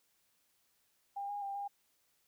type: tone with pitch steps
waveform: sine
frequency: 801 / 817 / 794 / 806 Hz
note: G5 / G#5 / G5 / G5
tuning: +37 / -29 / +22 / +48 cents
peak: -37 dBFS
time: 1.16-1.68 s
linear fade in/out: 10 ms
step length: 130 ms
effects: white hiss -75 dBFS RMS until 2.27 s